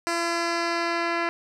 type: tone with low-pass filter sweep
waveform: 10% pulse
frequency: 339.1 Hz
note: E4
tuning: 49 cents sharp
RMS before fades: -26 dBFS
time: 0.07-1.29 s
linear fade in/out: 0 ms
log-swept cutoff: 8000 to 3000 Hz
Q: 1.3
effects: none